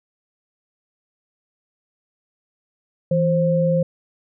sine tone pair together, 164.81 / 527.9 Hz, E3 / C5, 0 / +15 cents, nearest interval octave + minor sixth, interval 2015 cents, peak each -18 dBFS, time 3.11-3.83 s, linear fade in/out 5 ms, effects none

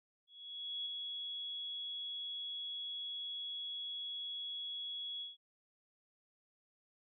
sine tone with ADSR envelope, 3353 Hz, G#7, 16 cents sharp, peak -37 dBFS, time 0.27-5.37 s, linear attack 590 ms, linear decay 6 ms, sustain -3 dB, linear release 160 ms, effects none

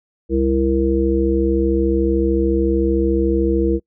harmonic tone, 66.8 Hz, C2, 36 cents sharp, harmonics 1 / 3 / 5 / 7, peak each -20 / -23 / -17 / -20 dBFS, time 0.29-3.8 s, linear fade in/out 50 ms, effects noise-tail reverb RT60 0.1 s tail -25 dB re dry

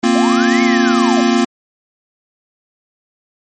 square chord, Bb suspended second, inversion none, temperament equal, 233.1 / 261.6 / 349.2 Hz, Bb3 / C4 / F4, 0 / 0 / 0 cents, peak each -14 / -16 / -17 dBFS, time 0.03-1.45 s, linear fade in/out 10 ms
sine linear two-way sweep, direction up then down, 551 to 2222 to 551 Hz, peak -19 dBFS, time 0.15-1.21 s, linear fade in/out 5 ms, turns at 0.62 s
effects MP3 32 kbps

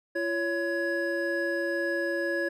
triangle tone cluster, 341 / 559 / 1679 Hz, F4 / C#5 / G#6, -41 / +14 / +18 cents, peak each -29 dBFS, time 0.15-2.49 s, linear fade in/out 10 ms, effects none

